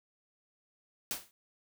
white noise with exponential decay, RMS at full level -32 dBFS, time 1.11-1.31 s, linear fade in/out 0 ms, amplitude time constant 43 ms, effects none

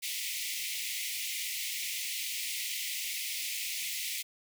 pink high-pass noise, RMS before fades -36 dBFS, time 0.02-4.23 s, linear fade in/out 20 ms, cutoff 2000 Hz, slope 96 dB/octave, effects none

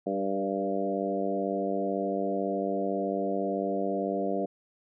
harmonic tone with a mistuned harmonic, 98 Hz, G2, in tune, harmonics 2 / 3 / 4 / 5 / 6 / 7, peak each -34 / -34 / -34 / -34 / -34 / -34 dBFS, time 0.06-4.46 s, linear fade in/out 10 ms, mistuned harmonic 5, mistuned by -15 cents, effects none

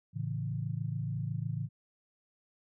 sine chord, A major, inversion none, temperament equal with one note detuned, 110.83 / 138.59 / 164.81 Hz, A2 / C#3 / E3, +13 / 0 / 0 cents, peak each -36 / -36 / -38 dBFS, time 0.13-1.69 s, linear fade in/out 50 ms, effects none

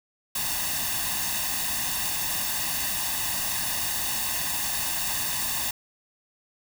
white noise with comb filter, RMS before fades -28 dBFS, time 0.35-5.71 s, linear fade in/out 5 ms, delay 1.1 ms, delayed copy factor +0.75, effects none

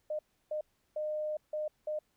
sine tone bursts at uneven times, 610 Hz, D#5, 34 cents flat, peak -32 dBFS, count 5, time 0.1-0.19 / 0.51-0.61 / 0.96-1.37 / 1.53-1.68 / 1.87-1.99 s, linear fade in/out 5 ms, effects pink hiss -75 dBFS RMS until 2.16 s

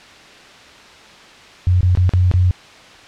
sine tone with dropouts, 90.5 Hz, F#2, 38 cents flat, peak -10 dBFS, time 1.67-2.51 s, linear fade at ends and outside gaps 0 ms, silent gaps 1.808-1.83 / 1.951-1.973 / 2.093-2.136 / 2.314-2.338 s, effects white hiss -41 dBFS RMS until 3.07 s + low-pass 4000 Hz 12 dB/octave

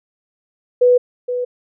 sine tone with echo, 493.9 Hz, B4, in tune, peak -8 dBFS, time 0.81-0.98 s, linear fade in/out 10 ms, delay 470 ms, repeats 1, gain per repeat -10 dB, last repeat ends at 1.45 s, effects none

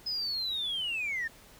sine linear sweep, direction down, 5110 to 1760 Hz, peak -29 dBFS, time 0.06-1.28 s, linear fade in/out 10 ms, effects tanh soft clip ceiling -27 dBFS + pink hiss -55 dBFS RMS until 1.59 s

